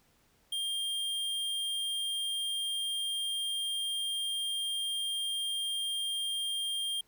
square tone, 3202 Hz, G7, 36 cents sharp, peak -32 dBFS, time 0.52-7.01 s, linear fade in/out 5 ms, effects pink hiss -68 dBFS RMS until 7.07 s

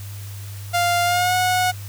sawtooth tone with pitch glide, 698.5 to 731.5 Hz, F5 to F#5, 0 to -20 cents, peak -13 dBFS, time 0.73-1.72 s, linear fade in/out 20 ms, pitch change +80 cents, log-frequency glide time 1.04-1.35 s, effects added 100 Hz sine -31 dBFS peak until 1.88 s + white hiss -42 dBFS RMS until 1.88 s

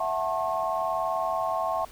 sine chord, F# minor seventh, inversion third, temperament equal with one note detuned, 659.3 / 740 / 880 / 1081.5 Hz, E5 / F#5 / A5 / C#6, 0 / 0 / 0 / -43 cents, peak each -29 / -31 / -33 / -30 dBFS, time 0-1.85 s, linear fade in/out 5 ms, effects pink hiss -50 dBFS RMS until 1.91 s

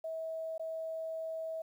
sine tone with dropouts, 646 Hz, E5, 35 cents flat, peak -36 dBFS, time 0.04-1.62 s, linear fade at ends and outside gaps 5 ms, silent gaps 0.58-0.595 s, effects 11-bit

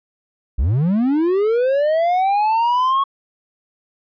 triangle linear sweep, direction up, 50.4 to 1108.7 Hz, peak -12 dBFS, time 0.58-3.04 s, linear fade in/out 10 ms, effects resampled to 11025 Hz

